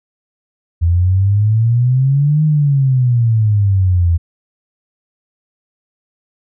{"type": "exponential two-way sweep", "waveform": "sine", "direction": "up then down", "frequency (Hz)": [82.8, 155.56, 82.8], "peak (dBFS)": -9, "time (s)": [0.81, 4.18], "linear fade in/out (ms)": 20, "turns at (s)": 2.44, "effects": []}